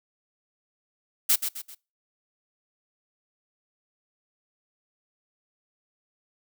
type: noise with echo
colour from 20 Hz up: blue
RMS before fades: -20 dBFS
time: 1.29-1.36 s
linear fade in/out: 10 ms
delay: 130 ms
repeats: 3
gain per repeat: -8 dB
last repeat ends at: 1.75 s
effects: noise-tail reverb RT60 0.3 s tail -24 dB re dry